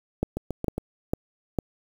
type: two click trains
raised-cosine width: 2 ms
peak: -10 / -15 dBFS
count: 4 / 4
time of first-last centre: 0.23-1.587 / 0.37-0.78 s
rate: 2.21 / 7.31 Hz
effects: 7-bit